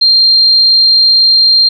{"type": "tone", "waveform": "sine", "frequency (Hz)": 4186, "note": "C8", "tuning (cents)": 0, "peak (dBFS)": -4, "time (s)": [0.01, 1.69], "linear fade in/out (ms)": 10, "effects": []}